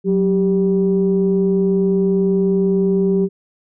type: tone pair together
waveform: sine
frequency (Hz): 185.5 / 392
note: F#3 / G4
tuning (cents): +5 / 0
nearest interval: octave + minor second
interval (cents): 1295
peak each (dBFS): -15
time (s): 0.04-3.29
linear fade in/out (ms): 50
effects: tanh soft clip ceiling -6 dBFS